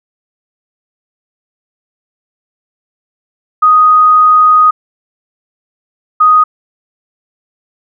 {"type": "tone bursts at uneven times", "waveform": "sine", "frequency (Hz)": 1246, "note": "D#6", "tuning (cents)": 2, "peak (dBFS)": -3, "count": 2, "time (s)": [[3.62, 4.71], [6.2, 6.44]], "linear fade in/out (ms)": 10, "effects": []}